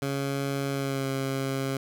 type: tone with pitch glide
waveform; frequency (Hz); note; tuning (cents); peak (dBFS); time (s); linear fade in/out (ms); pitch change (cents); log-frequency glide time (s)
15% pulse; 138.59 to 135.19; C#3 to C#3; 0 to -43; -21; 0.02-1.77; 2; -43; 0.71-1.07
effects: none